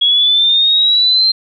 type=exponential sweep; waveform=sine; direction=up; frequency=3322 to 4164 Hz; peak=-8 dBFS; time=0.01-1.32 s; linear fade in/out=10 ms; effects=none